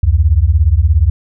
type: beating tone pair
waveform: sine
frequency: 69.3 / 86.3 Hz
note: C#2 / F2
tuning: 0 / -20 cents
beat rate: 17 Hz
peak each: -10 dBFS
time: 0.03-1.1 s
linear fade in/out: 5 ms
effects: none